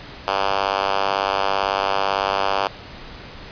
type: tone with high-pass filter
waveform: 5% pulse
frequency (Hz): 98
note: G2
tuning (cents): 0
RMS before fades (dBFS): -21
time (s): 0.27-2.68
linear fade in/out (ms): 10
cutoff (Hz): 660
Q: 1.1
effects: pink hiss -38 dBFS RMS until 3.51 s + resampled to 11025 Hz